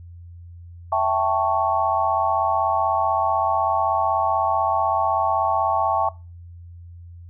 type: chord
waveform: sine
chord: A dominant seventh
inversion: second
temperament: equal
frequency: 659.3 / 784 / 880 / 1108.7 Hz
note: E5 / G5 / A5 / C#6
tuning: 0 / 0 / 0 / 0 cents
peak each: -23 dBFS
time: 0.92-6.09 s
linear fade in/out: 5 ms
effects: noise-tail reverb RT60 0.3 s tail -21 dB re dry + added 86 Hz sine -38 dBFS peak until 7.29 s